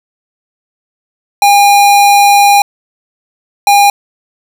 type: tone bursts at uneven times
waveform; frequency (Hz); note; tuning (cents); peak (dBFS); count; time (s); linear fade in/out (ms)
square; 810; G#5; -43; -4; 2; 1.42-2.62 / 3.67-3.9; 2
effects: none